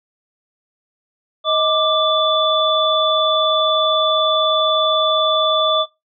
sine tone cluster, 630 / 1182 / 3479 Hz, D#5 / D6 / A7, +21 / +11 / -20 cents, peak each -18 dBFS, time 1.44-5.86 s, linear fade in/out 50 ms, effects noise-tail reverb RT60 0.2 s tail -18 dB re dry

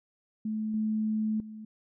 sine tone with level steps, 216.6 Hz, A3, 27 cents flat, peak -29 / -26 / -40 dBFS, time 0.45-1.65 s, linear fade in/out 5 ms, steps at 0.74 / 1.4 s, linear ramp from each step 2 ms, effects none

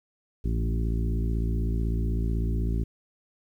harmonic tone with a mistuned harmonic, 56 Hz, A1, 31 cents sharp, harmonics 1 / 2 / 3 / 4 / 5 / 6 / 7, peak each -25 / -31 / -35 / -37 / -39 / -41 / -42 dBFS, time 0.44-2.84 s, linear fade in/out 10 ms, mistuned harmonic 3, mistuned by +22 cents, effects 10-bit

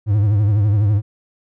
triangle tone with vibrato, 103.83 Hz, G#2, in tune, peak -10 dBFS, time 0.06-1.02 s, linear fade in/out 50 ms, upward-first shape triangle, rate 12 Hz, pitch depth 110 cents each way, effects none

